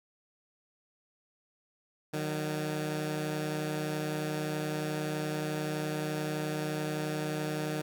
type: tone pair together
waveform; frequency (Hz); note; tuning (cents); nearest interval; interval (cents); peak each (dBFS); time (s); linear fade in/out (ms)
15% pulse; 153.1 / 184.7; D#3 / F#3; -28 / -3; minor third; 325; -26 / -33; 2.13-7.82; 10
effects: none